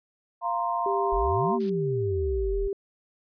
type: chord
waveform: sine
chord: F suspended fourth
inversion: none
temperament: equal with one note detuned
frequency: 694.8 / 932.3 / 1046.5 Hz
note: F5 / Bb5 / C6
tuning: -9 / 0 / 0 cents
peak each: -29 dBFS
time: 0.41-1.59 s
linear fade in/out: 50 ms
type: tone with vibrato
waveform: sine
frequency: 392 Hz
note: G4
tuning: in tune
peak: -26 dBFS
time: 0.86-2.73 s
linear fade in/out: 2 ms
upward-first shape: square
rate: 1.2 Hz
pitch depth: 15 cents each way
type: exponential two-way sweep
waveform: sine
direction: up then down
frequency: 36 to 244.4 to 36 Hz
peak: -27 dBFS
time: 1.12-2.68 s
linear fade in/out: 10 ms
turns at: 1.55 s
type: noise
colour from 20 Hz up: blue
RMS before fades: -40 dBFS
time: 1.6-1.7 s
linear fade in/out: 5 ms
effects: resampled to 11025 Hz